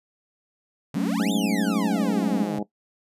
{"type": "exponential two-way sweep", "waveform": "sawtooth", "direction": "up then down", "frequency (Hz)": [130.4, 3760, 130.4], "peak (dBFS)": -28, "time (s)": [0.94, 2.59], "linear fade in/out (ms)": 2, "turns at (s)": 1.32}
{"type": "chord", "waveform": "sine", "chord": "F# minor", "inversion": "none", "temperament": "equal with one note detuned", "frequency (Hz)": [185.85, 220, 277.2], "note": ["F#3", "A3", "C#4"], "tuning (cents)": [8, 0, 0], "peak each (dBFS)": [-26, -26, -26], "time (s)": [0.95, 2.44], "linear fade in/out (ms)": 10}
{"type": "harmonic tone", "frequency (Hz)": 103.83, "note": "G#2", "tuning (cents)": 0, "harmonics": [2, 3, 4, 5, 6, 7, 8], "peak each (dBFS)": [-28, -32, -36, -38, -38, -41, -37], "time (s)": [1.19, 2.63], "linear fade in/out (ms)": 5}
{"effects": ["noise-tail reverb RT60 0.1 s tail -17 dB re dry", "resampled to 32000 Hz"]}